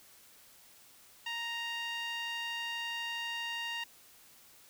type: tone with band-pass filter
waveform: sawtooth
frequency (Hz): 932.3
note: A#5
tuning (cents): 0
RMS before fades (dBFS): -38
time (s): 1.26-3.84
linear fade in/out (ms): 5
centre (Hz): 2600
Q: 2.2
effects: white hiss -59 dBFS RMS until 4.69 s